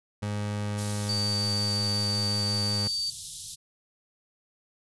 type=tone with pitch glide; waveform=30% pulse; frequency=103.83 to 102.76 Hz; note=G#2 to G#2; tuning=0 to -18 cents; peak=-26 dBFS; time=0.22-2.88 s; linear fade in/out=10 ms; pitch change=-18 cents; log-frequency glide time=0.51-1.49 s
type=band-stop noise; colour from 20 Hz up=white; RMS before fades=-37 dBFS; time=0.77-3.56 s; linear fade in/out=20 ms; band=160 to 3400 Hz; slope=48 dB/octave
type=tone; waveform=sine; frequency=4600 Hz; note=D8; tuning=37 cents flat; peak=-27 dBFS; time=1.09-3.1 s; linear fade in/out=2 ms
effects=resampled to 24000 Hz